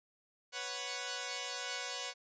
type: chord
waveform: 5% pulse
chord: B suspended second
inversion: none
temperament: equal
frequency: 493.9 / 554.4 / 740 Hz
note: B4 / C#5 / F#5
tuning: 0 / 0 / 0 cents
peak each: -31 dBFS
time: 0.52-2.14 s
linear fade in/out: 50 ms
effects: resampled to 16000 Hz